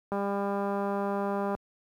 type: click train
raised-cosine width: 1 ms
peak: -18 dBFS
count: 287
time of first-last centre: 0.12-1.55 s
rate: 200 Hz
effects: high-pass 60 Hz 12 dB/octave + 10-bit